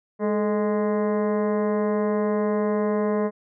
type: harmonic tone with a mistuned harmonic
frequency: 207.7 Hz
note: G#3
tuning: in tune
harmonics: 1 / 2 / 3 / 4 / 5 / 6 / 7 / 8 / 9 / 10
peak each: -24 / -24 / -28 / -38 / -33 / -44 / -46 / -46 / -44 / -49 dBFS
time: 0.19-3.31 s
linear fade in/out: 50 ms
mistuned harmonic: 2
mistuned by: +56 cents
effects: none